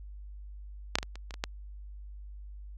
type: clicks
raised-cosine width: 0.2 ms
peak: -6 / -10 / -19 / -27 / -25 / -24 / -12 dBFS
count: 7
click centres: 0.955 / 0.986 / 1.029 / 1.156 / 1.308 / 1.341 / 1.439 s
effects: added 50 Hz sine -42 dBFS peak until 2.77 s